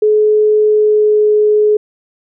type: tone with pitch glide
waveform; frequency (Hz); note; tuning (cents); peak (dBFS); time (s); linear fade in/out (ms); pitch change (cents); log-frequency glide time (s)
sine; 426 to 422.8; G#4 to G#4; +44 to +31; -7; 0.02-1.77; 5; -13; 0.63-1.3
effects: none